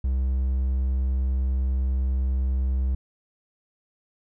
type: tone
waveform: triangle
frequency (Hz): 65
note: C2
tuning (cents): -11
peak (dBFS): -19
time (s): 0.04-2.95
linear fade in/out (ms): 5
effects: none